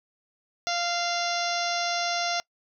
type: harmonic tone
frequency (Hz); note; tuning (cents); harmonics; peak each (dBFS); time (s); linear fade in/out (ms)
694; F5; -11; 1 / 2 / 3 / 4 / 5 / 6 / 7 / 8 / 9; -29 / -33 / -35 / -37 / -36 / -36 / -37 / -34 / -39; 0.67-2.4; 0
effects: noise-tail reverb RT60 0.1 s tail -25 dB re dry